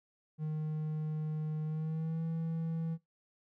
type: tone with pitch glide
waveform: triangle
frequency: 154.6 to 163.41 Hz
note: D#3 to E3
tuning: -11 to -15 cents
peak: -31 dBFS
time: 0.38-2.98 s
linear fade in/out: 50 ms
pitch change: +96 cents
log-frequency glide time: 1.64-2.23 s
effects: noise-tail reverb RT60 0.2 s tail -20 dB re dry